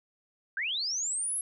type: linear sweep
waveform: sine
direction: up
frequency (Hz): 1501 to 11175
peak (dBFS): -29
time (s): 0.57-1.41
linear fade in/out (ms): 2
effects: none